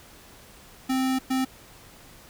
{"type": "tone bursts at uneven times", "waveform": "square", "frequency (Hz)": 261.4, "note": "C4", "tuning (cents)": -1, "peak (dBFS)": -23, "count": 2, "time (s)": [[0.89, 1.19], [1.3, 1.45]], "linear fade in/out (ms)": 10, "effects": ["pink hiss -50 dBFS RMS until 2.29 s"]}